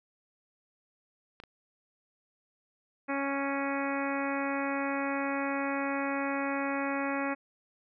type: clicks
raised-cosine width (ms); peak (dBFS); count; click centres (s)
0.3; -28 / -31; 2; 1.401 / 1.437
type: harmonic tone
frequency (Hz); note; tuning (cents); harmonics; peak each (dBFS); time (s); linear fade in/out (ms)
277.2; C#4; 0; 1 / 2 / 3 / 4 / 5 / 6 / 7 / 8 / 9; -33 / -36 / -38 / -39 / -40 / -41 / -41 / -42 / -43; 3.08-7.35; 20
effects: none